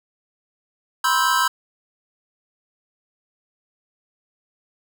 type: chord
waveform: square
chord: C major seventh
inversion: third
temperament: just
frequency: 981.1 / 1046.5 / 1308.1 / 1569.8 Hz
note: B5 / C6 / E6 / G6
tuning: -12 / 0 / -14 / +2 cents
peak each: -23 dBFS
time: 1.04-1.48 s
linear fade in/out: 5 ms
effects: none